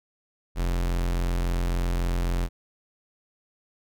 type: tone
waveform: 45% pulse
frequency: 43.65 Hz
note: F1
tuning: in tune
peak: -23 dBFS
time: 0.55-2.49 s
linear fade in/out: 50 ms
effects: none